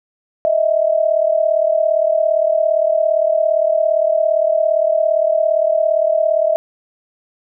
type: tone pair together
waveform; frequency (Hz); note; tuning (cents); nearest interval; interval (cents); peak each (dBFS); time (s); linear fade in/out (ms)
sine; 621.8 / 659.3; D#5 / E5; -1 / 0; minor second; 101; -15; 0.45-6.56; 0
effects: none